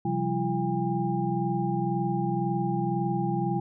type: tone cluster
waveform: sine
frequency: 131.5 / 171.6 / 193.5 / 340.9 / 806 Hz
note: C3 / F3 / G3 / F4 / G5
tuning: +9 / -30 / -22 / -42 / +48 cents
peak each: -31 dBFS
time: 0.05-3.6 s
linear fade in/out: 5 ms
effects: none